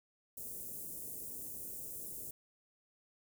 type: band-stop noise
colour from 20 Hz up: white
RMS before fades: -45 dBFS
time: 0.37-2.31 s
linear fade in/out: 5 ms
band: 510 to 8200 Hz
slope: 24 dB/octave
effects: none